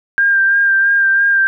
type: tone with vibrato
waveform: sine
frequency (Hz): 1594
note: G6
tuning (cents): +28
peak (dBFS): -9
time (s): 0.18-1.47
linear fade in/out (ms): 0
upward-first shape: sine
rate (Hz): 3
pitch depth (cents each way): 22
effects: none